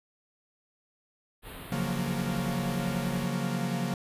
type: band-stop noise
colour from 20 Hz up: pink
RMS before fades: -43 dBFS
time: 1.42-3.28 s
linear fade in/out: 50 ms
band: 4000 to 9200 Hz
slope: 48 dB/octave
type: chord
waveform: 45% pulse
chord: Gb major seventh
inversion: second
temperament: equal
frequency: 138.59 / 174.61 / 185 / 233.1 Hz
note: Db3 / F3 / Gb3 / Bb3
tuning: 0 / 0 / 0 / 0 cents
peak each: -34 dBFS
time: 1.72-3.94 s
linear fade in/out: 2 ms
effects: resampled to 32000 Hz